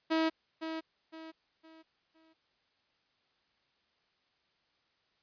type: tone with echo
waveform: sawtooth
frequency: 321.5 Hz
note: E4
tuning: 43 cents flat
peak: -23 dBFS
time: 0.1-0.3 s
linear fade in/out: 20 ms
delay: 510 ms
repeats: 4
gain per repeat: -9 dB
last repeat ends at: 2.34 s
effects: white hiss -74 dBFS RMS until 5.22 s + resampled to 11025 Hz